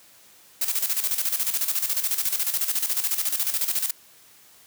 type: noise with tremolo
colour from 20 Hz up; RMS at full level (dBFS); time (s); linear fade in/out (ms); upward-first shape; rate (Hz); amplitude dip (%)
blue; -23; 0.61-3.91; 5; square; 14; 65
effects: white hiss -53 dBFS RMS until 4.66 s + high-pass 80 Hz 12 dB/octave